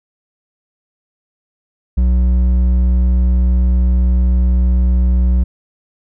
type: tone with hard clipping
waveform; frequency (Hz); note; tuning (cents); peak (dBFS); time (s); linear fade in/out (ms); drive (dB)
sine; 61.74; B1; 0; -11; 1.97-5.44; 10; 6
effects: none